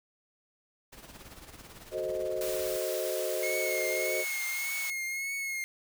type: noise with tremolo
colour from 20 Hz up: pink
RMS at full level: -47 dBFS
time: 0.92-2.77 s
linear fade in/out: 10 ms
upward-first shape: sine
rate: 18 Hz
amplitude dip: 60%
type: chord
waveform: sine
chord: F# diminished seventh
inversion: none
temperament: equal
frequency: 370 / 440 / 523.3 / 622.3 Hz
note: F#4 / A4 / C5 / Eb5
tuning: 0 / 0 / 0 / 0 cents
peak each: -36 / -38 / -35 / -34 dBFS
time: 1.91-4.25 s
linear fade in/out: 50 ms
type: high-pass noise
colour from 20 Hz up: white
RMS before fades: -39 dBFS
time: 2.41-4.9 s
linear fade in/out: 0 ms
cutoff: 730 Hz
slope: 24 dB/octave
type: tone with vibrato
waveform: 45% pulse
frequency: 2168 Hz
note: C#7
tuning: 39 cents flat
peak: -32 dBFS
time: 3.43-5.64 s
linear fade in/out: 0 ms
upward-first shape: triangle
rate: 1.7 Hz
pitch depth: 45 cents each way
effects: none

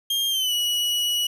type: tone with pitch glide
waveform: 40% pulse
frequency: 3210 to 2927 Hz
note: G7 to F#7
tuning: +40 to -19 cents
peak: -20 dBFS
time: 0.1-1.27 s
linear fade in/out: 5 ms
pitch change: -159 cents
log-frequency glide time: 0.29-0.54 s
effects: 10-bit

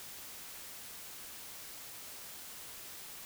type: silence
effects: white hiss -48 dBFS RMS until 3.25 s

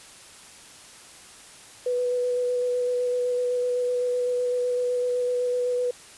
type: tone with vibrato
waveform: sine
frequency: 493.9 Hz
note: B4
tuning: in tune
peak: -22 dBFS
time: 1.86-5.91 s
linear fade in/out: 5 ms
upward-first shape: square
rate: 7.9 Hz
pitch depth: 9 cents each way
effects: white hiss -47 dBFS RMS until 6.17 s + resampled to 24000 Hz

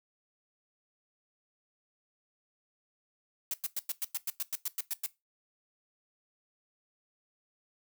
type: noise bursts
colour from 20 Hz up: blue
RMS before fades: -33 dBFS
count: 13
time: 3.51-5.062 s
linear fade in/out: 2 ms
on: 28 ms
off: 99 ms
effects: noise-tail reverb RT60 0.2 s tail -18 dB re dry

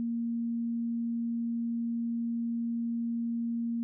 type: tone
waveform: sine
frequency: 233.1 Hz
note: A#3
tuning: in tune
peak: -29 dBFS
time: 0-3.83 s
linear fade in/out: 0 ms
effects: none

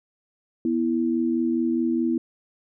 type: tone pair together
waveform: sine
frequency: 244.8 / 329.6 Hz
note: B3 / E4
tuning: -15 / 0 cents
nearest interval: perfect fourth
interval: 515 cents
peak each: -23 dBFS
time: 0.65-2.18 s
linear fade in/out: 2 ms
effects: none

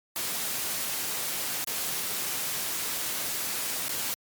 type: noise with dropouts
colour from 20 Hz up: white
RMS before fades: -31 dBFS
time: 0.16-4.14 s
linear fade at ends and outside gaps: 0 ms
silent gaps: 1.643-1.673 / 3.883-3.892 s
effects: high-pass 100 Hz 12 dB/octave + MP3 96 kbps

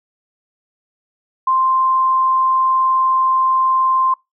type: tone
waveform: sine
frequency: 1046.5 Hz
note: C6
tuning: in tune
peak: -12 dBFS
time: 1.47-4.14 s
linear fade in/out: 5 ms
effects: noise-tail reverb RT60 0.2 s tail -25 dB re dry

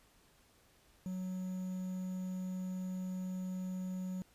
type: tone with quantisation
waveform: triangle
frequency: 185 Hz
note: F#3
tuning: in tune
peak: -35 dBFS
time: 1.06-4.22 s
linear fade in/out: 0 ms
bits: 10
effects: pink hiss -67 dBFS RMS until 4.34 s + resampled to 32000 Hz

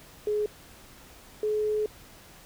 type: tone pair in turn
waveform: sine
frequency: 420.4 / 425.8 Hz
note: G#4 / G#4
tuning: +21 / +43 cents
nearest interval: unison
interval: 22 cents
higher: second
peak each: -24 dBFS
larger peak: neither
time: 0.27-0.46 / 1.43-1.86 s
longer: second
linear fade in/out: 2 ms
effects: pink hiss -51 dBFS RMS until 2.45 s

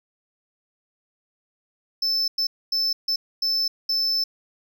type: tone bursts at uneven times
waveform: triangle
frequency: 5274 Hz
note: E8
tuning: in tune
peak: -19 dBFS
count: 6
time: 2.02-2.28 / 2.38-2.47 / 2.72-2.93 / 3.08-3.16 / 3.42-3.68 / 3.89-4.24 s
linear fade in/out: 5 ms
effects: none

